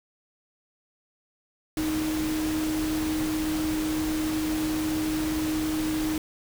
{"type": "tone in noise", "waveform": "sine", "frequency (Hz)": 311.4, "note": "D#4", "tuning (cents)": 2, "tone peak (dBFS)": -25, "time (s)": [1.77, 6.18], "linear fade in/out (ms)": 2, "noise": "pink", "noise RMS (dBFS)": -34, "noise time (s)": [1.77, 6.18], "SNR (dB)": 6, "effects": []}